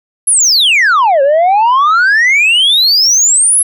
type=exponential two-way sweep; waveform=sine; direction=down then up; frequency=11180 to 534 to 11180 Hz; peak=-3 dBFS; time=0.27-3.63 s; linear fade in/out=10 ms; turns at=1.22 s; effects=tanh soft clip ceiling -5 dBFS